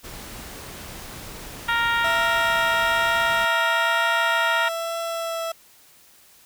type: noise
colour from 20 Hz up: pink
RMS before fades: -38 dBFS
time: 0.03-3.46 s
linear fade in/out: 20 ms
type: harmonic tone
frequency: 466.2 Hz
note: A#4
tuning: in tune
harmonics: 2 / 3 / 4 / 5 / 6 / 7 / 8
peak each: -25 / -23 / -25 / -33 / -32 / -33 / -34 dBFS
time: 1.68-4.69 s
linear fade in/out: 10 ms
type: tone with vibrato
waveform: 30% pulse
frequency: 665 Hz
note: E5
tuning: 15 cents sharp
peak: -23 dBFS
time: 2.04-5.52 s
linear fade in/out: 5 ms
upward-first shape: triangle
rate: 1.1 Hz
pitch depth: 12 cents each way
effects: white hiss -53 dBFS RMS until 6.45 s